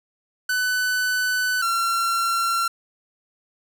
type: tone pair in turn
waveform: 45% pulse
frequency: 1500 / 1364 Hz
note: F#6 / F6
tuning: +23 / -41 cents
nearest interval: major second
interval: 164 cents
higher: first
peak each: -20 dBFS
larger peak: neither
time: 0.49-1.62 / 1.62-2.68 s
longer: first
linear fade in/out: 5 ms
effects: none